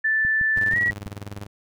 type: tone with pitch glide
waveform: sine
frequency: 1760 to 1919.3 Hz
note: A6 to B6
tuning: 0 to -50 cents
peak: -18 dBFS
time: 0.04-0.91 s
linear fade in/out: 10 ms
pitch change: +150 cents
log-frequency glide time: 0.7-0.77 s
type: click train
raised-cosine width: 5 ms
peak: -23 dBFS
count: 6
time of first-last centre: 0.25-1.063 s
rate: 6.15 Hz
type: tone with tremolo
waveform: sawtooth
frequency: 101.2 Hz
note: G#2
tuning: 44 cents flat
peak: -27 dBFS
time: 0.56-1.47 s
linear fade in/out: 10 ms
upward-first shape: square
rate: 20 Hz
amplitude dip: 80%
effects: none